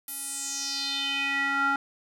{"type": "tone with band-pass filter sweep", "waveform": "square", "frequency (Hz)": 277.2, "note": "C#4", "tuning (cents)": 0, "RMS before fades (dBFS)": -29, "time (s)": [0.08, 1.76], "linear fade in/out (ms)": 2, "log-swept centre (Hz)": [12000, 1200], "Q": 4.2, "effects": []}